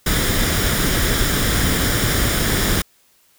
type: noise with comb filter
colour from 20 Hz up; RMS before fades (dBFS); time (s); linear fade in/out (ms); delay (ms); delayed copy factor
pink; -18; 0.06-2.82; 5; 0.57; +0.5
effects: white hiss -57 dBFS RMS until 3.38 s